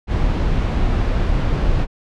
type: noise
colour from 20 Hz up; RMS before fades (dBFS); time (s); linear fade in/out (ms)
brown; -17; 0.07-1.87; 50
effects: low-pass 4000 Hz 12 dB/octave